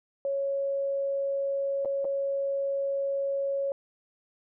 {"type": "tone with dropouts", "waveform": "sine", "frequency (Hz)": 553, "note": "C#5", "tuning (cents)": -4, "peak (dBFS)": -26, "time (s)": [0.25, 3.72], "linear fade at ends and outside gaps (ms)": 1, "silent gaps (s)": [[1.849, 1.856], [2.045, 2.051]], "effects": []}